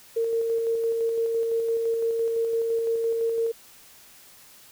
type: tone with tremolo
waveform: sine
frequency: 457.7 Hz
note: A#4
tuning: 32 cents flat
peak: -21 dBFS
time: 0.16-3.52 s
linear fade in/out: 10 ms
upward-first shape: square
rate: 5.9 Hz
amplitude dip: 25%
effects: white hiss -51 dBFS RMS until 4.71 s